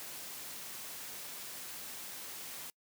white noise, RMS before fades -45 dBFS, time 0-2.7 s, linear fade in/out 0 ms, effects noise-tail reverb RT60 0.1 s tail -26 dB re dry + high-pass 100 Hz 12 dB/octave

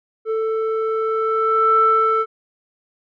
square tone with low-pass filter sweep, 442.5 Hz, A4, 10 cents sharp, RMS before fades -18 dBFS, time 0.25-2.26 s, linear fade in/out 50 ms, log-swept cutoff 900 to 1500 Hz, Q 8.2, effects none

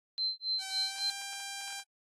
sine tone with tremolo, 4100 Hz, C8, 36 cents flat, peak -28 dBFS, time 0.18-1.1 s, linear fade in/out 0 ms, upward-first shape sine, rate 3.6 Hz, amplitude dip 100%
5% pulse tone with pitch glide, 770 to 793 Hz, G5 to G5, -31 to +20 cents, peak -26 dBFS, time 0.58-1.84 s, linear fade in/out 50 ms, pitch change +51 cents, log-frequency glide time 0.78-1.08 s
effects low-pass 10000 Hz 12 dB/octave + AAC 64 kbps

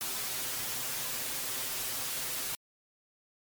white noise with comb filter, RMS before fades -35 dBFS, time 0.01-2.55 s, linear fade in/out 0 ms, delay 7.8 ms, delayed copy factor +0.7, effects MP3 96 kbps

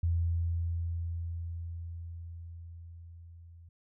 sine tone with level ramp, 84.4 Hz, E2, 41 cents sharp, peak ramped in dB -25 to -50 dBFS, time 0.03-3.69 s, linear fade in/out 5 ms, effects none

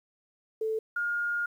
sine tone pair in turn, 440 / 1420.1 Hz, A4 / F6, 0 / +29 cents, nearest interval octave + minor sixth, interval 2029 cents, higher second, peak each -27 dBFS, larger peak neither, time 0.61-0.79 / 0.96-1.46 s, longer second, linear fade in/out 5 ms, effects 10-bit

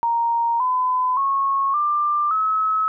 sine tone with pitch steps, 932.3 / 1010.8 / 1096 / 1188.3 / 1288.4 Hz, A#5 / B5 / C#6 / D6 / E6, 0 / +40 / -20 / +20 / -40 cents, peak -17 dBFS, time 0.03-2.88 s, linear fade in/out 0 ms, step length 570 ms, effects none

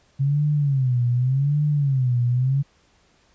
sine tone with vibrato, 134.4 Hz, C3, 47 cents sharp, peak -17 dBFS, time 0.19-2.63 s, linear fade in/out 20 ms, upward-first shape sine, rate 0.86 Hz, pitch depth 180 cents each way, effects pink hiss -60 dBFS RMS until 3.34 s + resampled to 16000 Hz

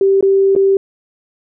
sine tone with dropouts, 390 Hz, G4, 9 cents flat, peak -8 dBFS, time 0.01-0.77 s, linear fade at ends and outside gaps 2 ms, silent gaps 0.209-0.226 / 0.552-0.562 s, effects none

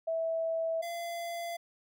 sine / square tone pair in turn, 654 / 683.1 Hz, E5 / F5, -14 / -38 cents, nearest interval minor second, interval 76 cents, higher second, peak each -29 / -36 dBFS, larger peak first, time 0.07-0.82 / 0.82-1.57 s, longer neither, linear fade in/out 10 ms, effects none

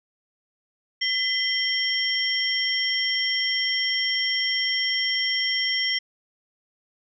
sine tone cluster, 2019 / 3164 / 5500 Hz, B6 / G7 / F8, +38 / +15 / -27 cents, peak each -26 dBFS, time 1.01-5.99 s, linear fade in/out 10 ms, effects none

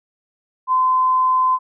sine tone, 1027 Hz, C6, 33 cents flat, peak -13 dBFS, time 0.67-1.59 s, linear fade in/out 50 ms, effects none

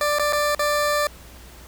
20% pulse tone with dropouts, 590 Hz, D5, 8 cents sharp, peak -14 dBFS, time 0.01-1.07 s, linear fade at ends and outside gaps 1 ms, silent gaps 0.186-0.195 / 0.325-0.331 / 0.549-0.593 s, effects added 60 Hz sine -44 dBFS peak until 1.67 s + pink hiss -46 dBFS RMS until 1.67 s

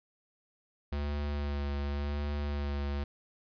square tone with vibrato, 72 Hz, D2, 34 cents flat, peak -32 dBFS, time 0.92-3.04 s, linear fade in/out 5 ms, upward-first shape sine, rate 0.9 Hz, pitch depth 21 cents each way, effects resampled to 11025 Hz + 12-bit

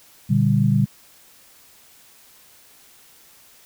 sine tone cluster, 119.2 / 146.7 / 197.5 Hz, A#2 / D3 / G3, +39 / -2 / +13 cents, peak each -19 dBFS, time 0.29-0.86 s, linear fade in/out 20 ms, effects white hiss -51 dBFS RMS until 3.65 s

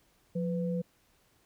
sine tone pair together, 176.6 / 499.5 Hz, F3 / B4, +20 / +20 cents, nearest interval octave + tritone, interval 1800 cents, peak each -30 / -35 dBFS, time 0.35-0.82 s, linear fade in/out 10 ms, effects pink hiss -68 dBFS RMS until 1.45 s

